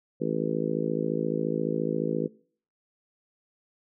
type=harmonic tone; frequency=54.4 Hz; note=A1; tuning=19 cents flat; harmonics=3 / 4 / 5 / 6 / 7 / 8 / 9; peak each=-33 / -33 / -33 / -33 / -33 / -33 / -33 dBFS; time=0.2-2.28 s; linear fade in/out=20 ms; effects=noise-tail reverb RT60 0.5 s tail -23 dB re dry